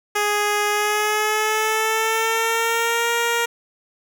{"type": "tone with pitch glide", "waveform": "10% pulse", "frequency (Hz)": [415.3, 468.9], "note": ["G#4", "A#4"], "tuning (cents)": [0, 10], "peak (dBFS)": -10, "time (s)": [0.15, 3.46], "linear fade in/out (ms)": 10, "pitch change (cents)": 210, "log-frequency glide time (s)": [0.7, 3.11], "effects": []}